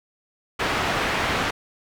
white low-pass noise, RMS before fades -24 dBFS, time 0.59-1.51 s, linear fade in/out 10 ms, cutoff 2000 Hz, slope 12 dB/octave, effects none

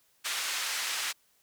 pink band-pass noise, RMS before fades -33 dBFS, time 0.24-1.13 s, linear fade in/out 20 ms, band 1600 to 9100 Hz, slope 12 dB/octave, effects white hiss -68 dBFS RMS until 1.42 s

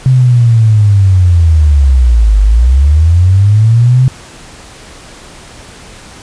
sine linear two-way sweep, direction down then up, 131.6 to 49 to 131.6 Hz, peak -3 dBFS, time 0.06-4.08 s, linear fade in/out 0 ms, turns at 2.4 s, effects pink hiss -33 dBFS RMS until 6.22 s + resampled to 22050 Hz

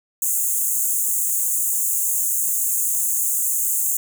pink high-pass noise, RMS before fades -21 dBFS, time 0.22-3.97 s, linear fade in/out 2 ms, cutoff 6600 Hz, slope 96 dB/octave, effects none

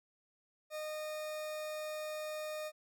40% pulse tone, 614 Hz, D#5, 23 cents flat, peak -38 dBFS, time 0.7-2.72 s, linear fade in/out 50 ms, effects none

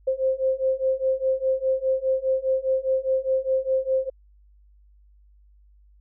sine beating tone pair, 523.3 / 528.2 Hz, C5 / C5, 0 / +16 cents, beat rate 4.9 Hz, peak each -24 / -23 dBFS, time 0.07-4.1 s, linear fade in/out 10 ms, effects added 50 Hz sine -52 dBFS peak until 6 s

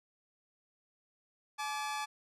sawtooth tone pair together, 854 / 1168.8 Hz, G#5 / D6, +48 / -9 cents, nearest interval perfect fourth, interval 543 cents, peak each -33 / -36 dBFS, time 1.58-2.06 s, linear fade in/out 20 ms, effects low-pass 10000 Hz 12 dB/octave

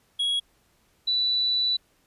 triangle / sine tone pair in turn, 3322 / 3963 Hz, G#7 / B7, 0 / +5 cents, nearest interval minor third, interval 305 cents, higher second, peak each -21 dBFS, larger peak neither, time 0.19-0.4 / 1.07-1.77 s, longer second, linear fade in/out 10 ms, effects pink hiss -65 dBFS RMS until 2.06 s + resampled to 32000 Hz

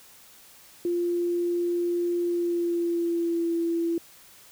sine tone with pitch glide, 347.8 to 336 Hz, F4 to E4, -7 to +33 cents, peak -23 dBFS, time 0.85-3.98 s, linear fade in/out 2 ms, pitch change -60 cents, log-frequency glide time 2.22-3.53 s, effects white hiss -52 dBFS RMS until 4.51 s

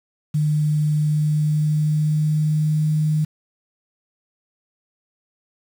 sine tone with pitch glide, 151.1 to 153.83 Hz, D3 to D#3, +50 to -19 cents, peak -16 dBFS, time 0.34-3.25 s, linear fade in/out 10 ms, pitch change +31 cents, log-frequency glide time 1-2.88 s, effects 7-bit

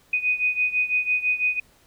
sine beating tone pair, 2489 / 2495 Hz, D#7 / D#7, 0 / +4 cents, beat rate 6 Hz, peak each -22 / -25 dBFS, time 0.13-1.6 s, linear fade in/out 5 ms, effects pink hiss -58 dBFS RMS until 1.86 s

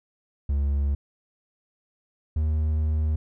triangle tone pair in turn, 70.5 / 77.26 Hz, C#2 / D#2, +30 / -12 cents, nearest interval major second, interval 158 cents, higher second, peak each -19 dBFS, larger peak neither, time 0.49-0.95 / 2.36-3.16 s, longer second, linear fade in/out 5 ms, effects none

